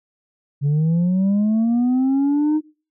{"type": "linear sweep", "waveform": "sine", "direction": "up", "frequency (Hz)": [138.9, 311.8], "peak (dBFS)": -12, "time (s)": [0.61, 2.61], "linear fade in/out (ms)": 50, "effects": ["noise-tail reverb RT60 0.4 s tail -24 dB re dry", "tanh soft clip ceiling -14 dBFS"]}